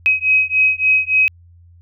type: beating tone pair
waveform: sine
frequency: 2535 / 2538.5 Hz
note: D#7 / D#7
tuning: +32 / +34 cents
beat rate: 3.5 Hz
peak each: -15 dBFS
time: 0.06-1.28 s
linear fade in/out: 0 ms
effects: added 86 Hz sine -43 dBFS peak until 1.81 s